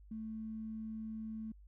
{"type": "tone with tanh clipping", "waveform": "triangle", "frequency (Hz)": 220, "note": "A3", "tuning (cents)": 0, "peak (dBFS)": -40, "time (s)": [0.11, 1.52], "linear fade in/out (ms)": 5, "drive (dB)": 3, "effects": ["added 50 Hz sine -55 dBFS peak until 1.67 s"]}